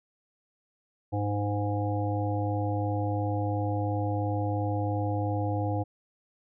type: harmonic tone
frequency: 102.9 Hz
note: G#2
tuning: 16 cents flat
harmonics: 1 / 3 / 5 / 7 / 8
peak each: -28 / -33 / -35 / -36 / -37 dBFS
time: 1.12-5.84 s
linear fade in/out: 20 ms
effects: none